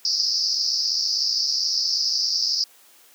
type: band-pass noise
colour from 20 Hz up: white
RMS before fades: -23 dBFS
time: 0.05-2.64 s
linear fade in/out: 2 ms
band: 4700 to 5400 Hz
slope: 96 dB/octave
effects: white hiss -53 dBFS RMS until 3.14 s + high-pass 300 Hz 12 dB/octave